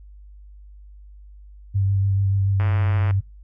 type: tone with vibrato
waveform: sine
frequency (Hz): 98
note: G2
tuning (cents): 0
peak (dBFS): -17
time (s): 1.74-3.21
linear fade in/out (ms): 20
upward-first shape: sine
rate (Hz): 6.9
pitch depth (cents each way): 19
type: click train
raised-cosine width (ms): 0.5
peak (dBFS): -17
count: 58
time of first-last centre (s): 2.6-3.109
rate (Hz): 112
effects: noise-tail reverb RT60 0.2 s tail -19 dB re dry + added 50 Hz sine -41 dBFS peak until 3.43 s